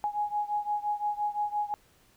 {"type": "beating tone pair", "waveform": "sine", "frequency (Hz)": [830.6, 836.4], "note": ["G#5", "G#5"], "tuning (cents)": [0, 12], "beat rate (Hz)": 5.8, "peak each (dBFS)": [-30, -32], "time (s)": [0.04, 1.74], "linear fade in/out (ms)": 0, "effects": ["pink hiss -63 dBFS RMS until 2.16 s"]}